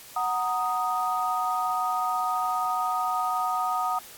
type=chord; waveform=sine; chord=D# minor; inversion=first; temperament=equal; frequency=740 / 932.3 / 1244.5 Hz; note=F#5 / A#5 / D#6; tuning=0 / 0 / 0 cents; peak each=-28 / -31 / -27 dBFS; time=0.16-3.99 s; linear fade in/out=5 ms; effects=white hiss -46 dBFS RMS until 4.17 s + AAC 64 kbps